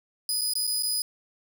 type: tone with dropouts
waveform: 20% pulse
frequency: 4978 Hz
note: D#8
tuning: in tune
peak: -19 dBFS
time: 0.29-1.02 s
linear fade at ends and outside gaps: 1 ms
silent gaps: 0.411-0.416 / 0.536-0.554 / 0.669-0.675 / 0.825-0.832 s
effects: none